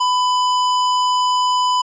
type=tone; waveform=square; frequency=999 Hz; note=B5; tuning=20 cents sharp; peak=-15 dBFS; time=0-1.82 s; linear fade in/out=10 ms; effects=resampled to 16000 Hz